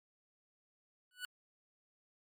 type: tone with exponential growth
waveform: 25% pulse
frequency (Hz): 1480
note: F#6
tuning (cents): 0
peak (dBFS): -33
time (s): 1.11-1.25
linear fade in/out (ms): 1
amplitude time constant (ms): 29
effects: MP3 96 kbps